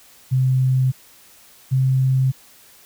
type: tone pair in turn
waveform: sine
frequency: 130 / 131.43 Hz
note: C3 / C3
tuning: -11 / +8 cents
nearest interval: unison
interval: 19 cents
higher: second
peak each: -14 dBFS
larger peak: neither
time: 0.31-0.92 / 1.71-2.32 s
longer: neither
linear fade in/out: 20 ms
effects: white hiss -49 dBFS RMS until 2.85 s